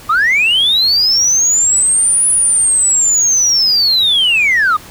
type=linear two-way sweep; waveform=sine; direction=up then down; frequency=1174.7 to 9956 to 1174.7 Hz; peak=-7 dBFS; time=0.09-4.77 s; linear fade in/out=10 ms; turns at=2.29 s; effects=tanh soft clip ceiling -6 dBFS + pink hiss -36 dBFS RMS until 4.9 s